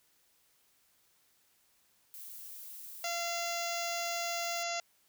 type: noise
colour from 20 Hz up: violet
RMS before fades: -47 dBFS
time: 2.14-4.63 s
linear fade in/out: 0 ms
type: harmonic tone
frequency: 686 Hz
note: F5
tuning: 31 cents flat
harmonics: 1 / 2 / 3 / 4 / 5 / 6 / 7 / 8 / 9 / 10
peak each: -37 / -43 / -42 / -43 / -47 / -47 / -44 / -48 / -44 / -44 dBFS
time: 3.04-4.8 s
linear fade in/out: 2 ms
effects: white hiss -70 dBFS RMS until 5.08 s